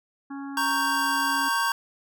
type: harmonic tone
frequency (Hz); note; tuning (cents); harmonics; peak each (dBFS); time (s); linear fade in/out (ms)
277.2; C#4; 0; 1 / 3 / 4 / 5 / 6; -33 / -43 / -45 / -47 / -49; 0.3-1.49; 10
type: chord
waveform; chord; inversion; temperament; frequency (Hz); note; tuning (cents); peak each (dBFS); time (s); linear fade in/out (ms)
square; G diminished; first; equal; 932.3 / 1108.7 / 1568; Bb5 / Db6 / G6; 0 / 0 / 0; -28 / -28 / -27; 0.57-1.72; 2
effects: none